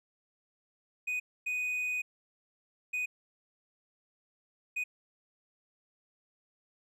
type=tone bursts at uneven times; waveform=triangle; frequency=2489 Hz; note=D#7; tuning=in tune; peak=-29 dBFS; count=4; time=1.07-1.2 / 1.46-2.02 / 2.93-3.06 / 4.76-4.84 s; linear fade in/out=10 ms; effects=none